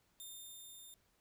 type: tone with level ramp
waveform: 10% pulse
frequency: 3621 Hz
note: A7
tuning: 49 cents sharp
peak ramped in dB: -40 to -46 dBFS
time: 0.2-0.94 s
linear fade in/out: 0 ms
effects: pink hiss -75 dBFS RMS until 1.2 s